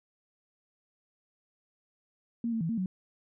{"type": "tone with pitch steps", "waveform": "sine", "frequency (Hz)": [233.1, 225.6, 163.9, 228.6, 185.9], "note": ["A#3", "A3", "E3", "A#3", "F#3"], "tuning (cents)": [0, 44, -10, -34, 8], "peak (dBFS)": -28, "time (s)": [2.44, 2.86], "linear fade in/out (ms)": 2, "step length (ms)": 84, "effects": []}